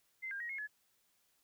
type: tone with pitch steps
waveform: sine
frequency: 2072 / 1604 / 1891 / 2161 / 1704 Hz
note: C7 / G6 / A#6 / C#7 / G#6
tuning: -17 / +39 / +24 / -45 / +44 cents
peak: -39 dBFS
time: 0.22-0.675 s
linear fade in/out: 20 ms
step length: 91 ms
effects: white hiss -75 dBFS RMS until 1.43 s